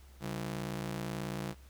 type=ring-modulated tone; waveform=sawtooth; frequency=164.81 Hz; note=E3; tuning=in tune; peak=-29 dBFS; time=0.2-1.55 s; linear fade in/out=50 ms; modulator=29.2 Hz; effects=added 66 Hz sine -53 dBFS peak until 1.69 s + pink hiss -63 dBFS RMS until 1.69 s